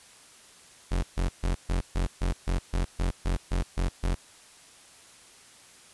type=tone bursts; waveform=40% pulse; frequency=44.73 Hz; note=F1; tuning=42 cents sharp; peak=-23 dBFS; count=13; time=0.91-4.15 s; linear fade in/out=10 ms; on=120 ms; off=140 ms; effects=white hiss -53 dBFS RMS until 5.93 s + resampled to 24000 Hz